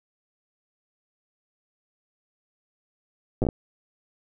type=slowing click train; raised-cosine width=2 ms; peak=-11 dBFS; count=6; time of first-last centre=3.42-3.488 s; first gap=8 ms; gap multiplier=1.27; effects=none